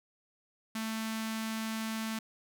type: tone with notch filter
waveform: sawtooth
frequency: 221.7 Hz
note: A3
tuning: 13 cents sharp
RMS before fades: -36 dBFS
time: 0.75-2.19 s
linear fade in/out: 5 ms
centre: 470 Hz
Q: 0.51
effects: none